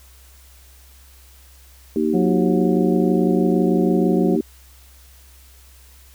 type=chord; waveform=sine; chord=Eb major; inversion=second; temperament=just; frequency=233.3 / 311.1 / 388.9 Hz; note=Bb3 / Eb4 / G4; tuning=+2 / 0 / -14 cents; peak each=-21 dBFS; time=1.96-4.41 s; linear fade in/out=2 ms
type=harmonic tone; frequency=181.3 Hz; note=F#3; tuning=35 cents flat; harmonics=1 / 2 / 3 / 4; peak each=-19 / -25 / -29 / -31 dBFS; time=2.13-4.37 s; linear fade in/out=20 ms
effects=added 65 Hz sine -46 dBFS peak until 6.14 s + white hiss -51 dBFS RMS until 6.14 s